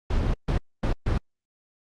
brown noise bursts at uneven times, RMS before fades -23 dBFS, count 4, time 0.1-0.34 / 0.48-0.58 / 0.83-0.93 / 1.06-1.18 s, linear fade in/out 5 ms, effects low-pass 5000 Hz 12 dB/octave + Opus 48 kbps

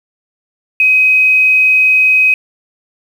sine tone with quantisation, 2525 Hz, D#7, 25 cents sharp, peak -6 dBFS, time 0.8-2.34 s, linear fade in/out 2 ms, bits 6, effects none

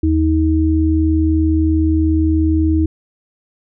sine tone pair together, 79.7 / 316.6 Hz, D#2 / D#4, +42 / +30 cents, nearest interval 2 octaves, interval 2388 cents, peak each -14 dBFS, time 0.03-2.86 s, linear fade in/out 5 ms, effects none

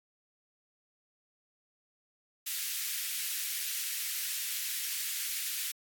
white high-pass noise, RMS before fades -35 dBFS, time 2.46-5.72 s, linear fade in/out 10 ms, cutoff 1800 Hz, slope 24 dB/octave, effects AAC 64 kbps

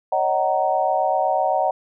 sine chord, D# minor seventh, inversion third, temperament equal with one note detuned, 554.4 / 622.3 / 752.1 / 932.3 Hz, C#5 / D#5 / F#5 / A#5, 0 / 0 / +28 / 0 cents, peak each -25 / -23 / -20 / -25 dBFS, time 0.12-1.71 s, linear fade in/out 5 ms, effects none

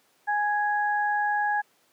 sine tone pair together, 830.6 / 1661.2 Hz, G#5 / G#6, 0 / 0 cents, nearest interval octave, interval 1200 cents, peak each -24 / -27 dBFS, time 0.27-1.62 s, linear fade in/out 20 ms, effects pink hiss -64 dBFS RMS until 1.92 s + high-pass 300 Hz 12 dB/octave

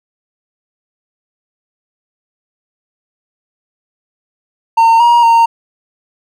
triangle tone with pitch steps, 912 / 948 / 922 Hz, A#5 / A#5 / A#5, -38 / +29 / -19 cents, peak -3 dBFS, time 4.77-5.46 s, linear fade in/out 10 ms, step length 230 ms, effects none

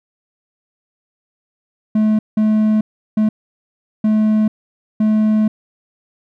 triangle tone bursts at uneven times, 215.4 Hz, A3, 37 cents flat, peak -9 dBFS, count 5, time 1.95-2.19 / 2.37-2.81 / 3.17-3.29 / 4.04-4.48 / 5-5.48 s, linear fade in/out 5 ms, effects none

